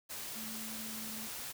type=tone in noise; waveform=sine; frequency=220.3 Hz; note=A3; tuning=2 cents sharp; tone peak=-46 dBFS; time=0.35-1.28 s; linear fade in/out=20 ms; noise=white; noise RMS=-43 dBFS; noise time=0.09-1.53 s; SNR=-6 dB; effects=none